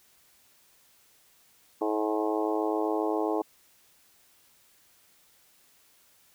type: harmonic tone with a mistuned harmonic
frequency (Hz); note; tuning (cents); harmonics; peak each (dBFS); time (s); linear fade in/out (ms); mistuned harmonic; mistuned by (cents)
107.5; A2; -40; 3 / 4 / 5 / 6 / 7 / 8 / 9 / 10; -30 / -30 / -36 / -35 / -36 / -35 / -42 / -40; 1.81-3.42; 5; 8; -22
effects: white hiss -62 dBFS RMS until 6.34 s